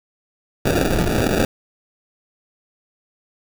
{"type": "noise with sample-and-hold", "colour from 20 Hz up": "white", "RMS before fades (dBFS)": -18, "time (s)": [0.65, 1.45], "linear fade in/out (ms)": 5, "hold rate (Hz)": 1050, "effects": []}